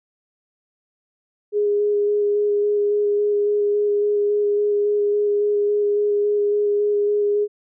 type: tone with vibrato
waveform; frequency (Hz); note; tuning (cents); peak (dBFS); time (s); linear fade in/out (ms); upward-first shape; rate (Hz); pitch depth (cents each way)
sine; 412.8; G#4; -10; -16; 1.52-7.48; 50; square; 3.6; 9
effects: none